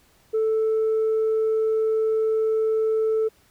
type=tone; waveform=sine; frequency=440 Hz; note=A4; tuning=in tune; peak=-17 dBFS; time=0.33-3.29 s; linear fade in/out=20 ms; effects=tanh soft clip ceiling -17 dBFS + pink hiss -59 dBFS RMS until 3.5 s